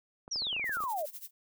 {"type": "clicks", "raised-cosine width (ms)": 1, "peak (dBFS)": -33, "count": 12, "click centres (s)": [0.279, 0.359, 0.421, 0.469, 0.529, 0.565, 0.596, 0.642, 0.694, 0.77, 0.805, 0.838]}
{"type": "exponential sweep", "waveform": "sine", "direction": "down", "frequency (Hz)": [5920, 568], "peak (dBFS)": -31, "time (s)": [0.31, 1.06], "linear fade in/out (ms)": 10}
{"type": "noise with tremolo", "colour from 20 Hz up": "violet", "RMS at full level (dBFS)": -42, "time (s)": [0.64, 1.31], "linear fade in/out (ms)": 50, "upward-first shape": "sine", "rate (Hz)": 12, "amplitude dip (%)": 85}
{"effects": []}